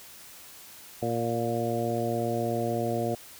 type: harmonic tone with a mistuned harmonic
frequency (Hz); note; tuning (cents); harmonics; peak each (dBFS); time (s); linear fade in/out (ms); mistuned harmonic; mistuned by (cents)
116.54; A#2; 0; 1 / 2 / 3 / 4 / 5 / 6; -33 / -33 / -33 / -33 / -33 / -33; 1.02-3.15; 5; 6; +18
effects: white hiss -48 dBFS RMS until 3.39 s